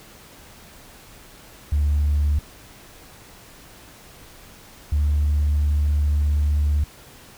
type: tone pair in turn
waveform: sine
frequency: 73.42 / 73.72 Hz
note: D2 / D2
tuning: 0 / +7 cents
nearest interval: unison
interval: 7 cents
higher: second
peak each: -15 / -15 dBFS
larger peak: neither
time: 1.72-2.39 / 4.92-6.84 s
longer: second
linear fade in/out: 5 ms
effects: tanh soft clip ceiling -14 dBFS + pink hiss -46 dBFS RMS until 7.37 s